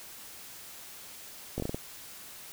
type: slowing click train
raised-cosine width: 2 ms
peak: -19 dBFS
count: 6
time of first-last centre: 1.58-1.745 s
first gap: 19 ms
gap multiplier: 1.28
effects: white hiss -47 dBFS RMS until 2.52 s